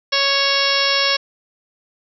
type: harmonic tone with a mistuned harmonic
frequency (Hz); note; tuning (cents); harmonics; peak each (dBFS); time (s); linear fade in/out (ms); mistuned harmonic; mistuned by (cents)
554.4; C#5; 0; 1 / 2 / 3 / 4 / 5 / 6 / 7 / 8 / 9 / 10; -24 / -24 / -24 / -24 / -24 / -24 / -24 / -24 / -24 / -24; 0.12-1.17; 10; 9; +60
effects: none